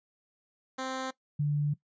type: tone pair in turn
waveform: 10% pulse / sine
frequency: 261.6 / 146.82 Hz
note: C4 / D3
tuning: 0 / 0 cents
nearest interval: minor seventh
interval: 1000 cents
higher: first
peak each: -25 dBFS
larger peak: neither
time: 0.78-1.11 / 1.39-1.74 s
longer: second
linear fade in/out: 10 ms
effects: noise-tail reverb RT60 0.1 s tail -18 dB re dry + resampled to 16000 Hz